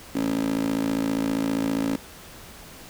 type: tone with high-pass filter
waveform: 15% pulse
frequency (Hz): 55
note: A1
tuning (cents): 0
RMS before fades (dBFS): -25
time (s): 0.15-1.96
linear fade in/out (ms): 5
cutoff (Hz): 280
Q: 5.4
effects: pink hiss -44 dBFS RMS until 2.89 s